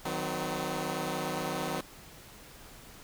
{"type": "chord", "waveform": "10% pulse", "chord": "C diminished", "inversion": "first", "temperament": "equal with one note detuned", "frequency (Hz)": [155.56, 185, 255.7], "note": ["Eb3", "Gb3", "C4"], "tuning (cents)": [0, 0, -40], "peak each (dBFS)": -28, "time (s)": [0.05, 1.81], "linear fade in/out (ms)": 5, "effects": ["pink hiss -51 dBFS RMS until 3.03 s"]}